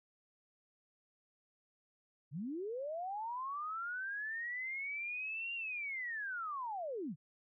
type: linear two-way sweep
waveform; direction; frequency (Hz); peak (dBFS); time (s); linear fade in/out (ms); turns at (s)
sine; up then down; 123.47 to 2794 to 123.47; -38; 2.31-7.16; 50; 5.54
effects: none